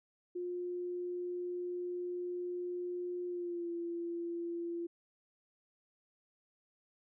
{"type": "tone with pitch glide", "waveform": "sine", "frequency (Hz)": [355.5, 341.4], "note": ["F4", "F4"], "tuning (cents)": [31, -39], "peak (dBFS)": -36, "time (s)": [0.35, 4.87], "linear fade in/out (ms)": 10, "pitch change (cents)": -70, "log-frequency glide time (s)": [3.27, 3.7], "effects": []}